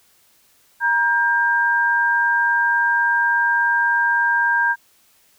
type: tone pair together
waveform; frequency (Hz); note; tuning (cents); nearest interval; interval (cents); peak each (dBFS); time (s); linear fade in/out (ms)
sine; 944 / 1595.9; A#5 / G6; +22 / +31; major sixth; 909; -20 / -16; 0.8-4.76; 50
effects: white hiss -57 dBFS RMS until 5.38 s